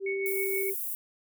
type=tone; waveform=sine; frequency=390 Hz; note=G4; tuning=9 cents flat; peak=-29 dBFS; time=0-0.75 s; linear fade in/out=50 ms
type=tone with tremolo; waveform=sine; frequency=2217 Hz; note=C#7; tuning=in tune; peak=-31 dBFS; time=0.06-0.7 s; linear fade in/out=5 ms; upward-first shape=sine; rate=6.4 Hz; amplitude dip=55%
type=high-pass noise; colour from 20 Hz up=white; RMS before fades=-34 dBFS; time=0.26-0.95 s; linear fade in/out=0 ms; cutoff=11000 Hz; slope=24 dB/octave
effects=none